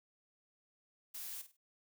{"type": "noise with echo", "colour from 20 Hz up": "blue", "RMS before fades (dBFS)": -45, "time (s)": [1.14, 1.42], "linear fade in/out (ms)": 10, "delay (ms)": 50, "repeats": 3, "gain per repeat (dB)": -11, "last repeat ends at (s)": 1.57, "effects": []}